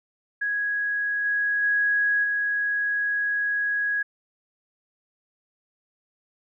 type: tone with level steps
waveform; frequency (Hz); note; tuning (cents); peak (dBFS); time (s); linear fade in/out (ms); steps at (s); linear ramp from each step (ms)
sine; 1661.2; G#6; 0; -23 / -21 / -19 / -22; 0.41-4.03; 10; 1.24 / 1.62 / 2.23; 20
effects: none